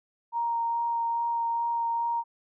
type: tone with vibrato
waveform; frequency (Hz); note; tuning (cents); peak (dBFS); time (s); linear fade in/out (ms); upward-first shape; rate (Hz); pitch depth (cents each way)
sine; 932.3; A#5; 0; -25; 0.32-2.24; 50; sine; 2.4; 9
effects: none